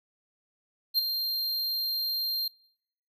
square tone with ADSR envelope, 4186 Hz, C8, in tune, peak -20 dBFS, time 0.94-2.48 s, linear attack 43 ms, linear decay 15 ms, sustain -8 dB, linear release 5 ms, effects noise-tail reverb RT60 0.8 s tail -26 dB re dry

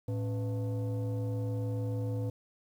sine tone with frequency modulation, 110.1 Hz, A2, 2 cents sharp, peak -29 dBFS, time 0.08-2.3 s, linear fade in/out 5 ms, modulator 387 Hz, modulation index 0.65, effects tanh soft clip ceiling -27 dBFS + 10-bit

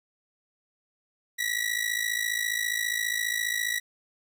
sawtooth ring-modulated tone, 1933 Hz, B6, 38 cents flat, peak -20 dBFS, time 1.38-3.8 s, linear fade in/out 20 ms, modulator 27.4 Hz, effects none

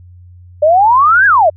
sine exponential two-way sweep, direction up then down, 583 to 1676 to 583 Hz, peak -5 dBFS, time 0.62-1.5 s, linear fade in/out 10 ms, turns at 1.26 s, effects added 89 Hz sine -35 dBFS peak until 1.56 s

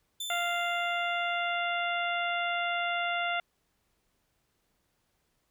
sawtooth tone with exponential decay, 3538 Hz, A7, 9 cents sharp, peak -30 dBFS, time 0.2-1.58 s, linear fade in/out 5 ms, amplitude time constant 300 ms
harmonic tone, 696 Hz, F5, 6 cents flat, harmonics 1 / 2 / 3 / 4 / 5, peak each -32 / -33 / -35 / -37 / -40 dBFS, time 0.3-3.4 s, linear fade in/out 2 ms
effects pink hiss -75 dBFS RMS until 5.5 s

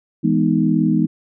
sine chord, E major seventh, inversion none, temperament equal, 164.81 / 207.7 / 246.9 / 311.1 Hz, E3 / G#3 / B3 / D#4, 0 / 0 / 0 / 0 cents, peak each -19 dBFS, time 0.23-1.07 s, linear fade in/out 20 ms, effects none

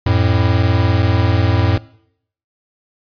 square tone pair together, 89.6 / 109.8 Hz, F2 / A2, +45 / -3 cents, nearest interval major third, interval 352 cents, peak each -15 dBFS, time 0.06-1.78 s, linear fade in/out 5 ms, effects noise-tail reverb RT60 0.7 s tail -21 dB re dry + resampled to 11025 Hz

